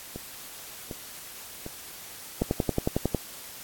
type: two click trains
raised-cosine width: 2 ms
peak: -10 / -22 dBFS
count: 9 / 4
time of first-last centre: 2.42-3.147 / 0.16-2.416 s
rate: 11 / 1.33 Hz
effects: white hiss -43 dBFS RMS until 3.63 s + AAC 64 kbps